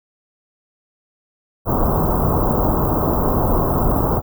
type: band-stop noise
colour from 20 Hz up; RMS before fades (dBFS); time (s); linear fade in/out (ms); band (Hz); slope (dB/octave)
pink; -17; 1.65-4.22; 50; 1200 to 16000; 48
effects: none